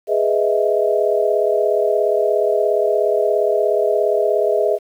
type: chord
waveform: sine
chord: E major seventh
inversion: first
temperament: equal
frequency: 415.3 / 493.9 / 622.3 / 659.3 Hz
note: G#4 / B4 / D#5 / E5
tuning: 0 / 0 / 0 / 0 cents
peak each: -18 / -22 / -19 / -20 dBFS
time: 0.07-4.79 s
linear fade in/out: 50 ms
effects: 8-bit